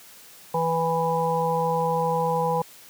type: harmonic tone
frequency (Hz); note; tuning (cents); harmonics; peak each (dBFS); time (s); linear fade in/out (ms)
164.81; E3; 0; 1 / 3 / 5 / 6; -28 / -25 / -26 / -27; 0.54-2.62; 5
effects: white hiss -48 dBFS RMS until 2.89 s + high-pass 100 Hz 12 dB/octave